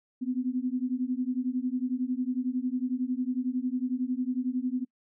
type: beating tone pair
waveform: sine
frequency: 247.6 / 258.6 Hz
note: B3 / C4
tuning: +5 / -20 cents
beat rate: 11 Hz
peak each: -30 dBFS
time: 0.21-4.85 s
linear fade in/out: 20 ms
effects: noise-tail reverb RT60 0.1 s tail -25 dB re dry